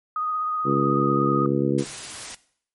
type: tone with vibrato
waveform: sine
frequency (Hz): 1244.5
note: D#6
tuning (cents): 0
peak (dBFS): -23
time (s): 0.16-1.46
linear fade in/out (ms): 2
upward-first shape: sine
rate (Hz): 16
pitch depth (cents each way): 19
type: harmonic tone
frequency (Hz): 69.3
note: C#2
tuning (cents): 0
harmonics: 2 / 3 / 4 / 5 / 6 / 7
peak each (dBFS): -25 / -26 / -25 / -24 / -29 / -29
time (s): 0.64-1.85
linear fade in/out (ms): 50
type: noise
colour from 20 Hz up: white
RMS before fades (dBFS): -35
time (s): 1.78-2.35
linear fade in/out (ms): 5
effects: noise-tail reverb RT60 0.6 s tail -19 dB re dry + MP3 48 kbps